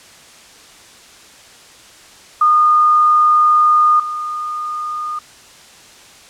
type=tone pair in turn; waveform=sine; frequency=1223 / 1223 Hz; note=D#6 / D#6; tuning=-30 / -30 cents; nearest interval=unison; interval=0 cents; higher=neither; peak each=-8 / -20 dBFS; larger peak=first; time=2.41-4 / 4-5.19 s; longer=first; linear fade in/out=5 ms; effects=white hiss -42 dBFS RMS until 6.29 s + low-pass 8000 Hz 12 dB/octave